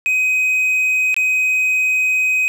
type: tone with dropouts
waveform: triangle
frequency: 2517 Hz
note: D#7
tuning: 19 cents sharp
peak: -12 dBFS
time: 0.06-2.48 s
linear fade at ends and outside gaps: 0 ms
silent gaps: 1.143-1.165 s
effects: none